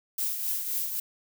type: noise with tremolo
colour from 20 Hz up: violet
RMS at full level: -28 dBFS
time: 0.18-1 s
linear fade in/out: 5 ms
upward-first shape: triangle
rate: 3.8 Hz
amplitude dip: 55%
effects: none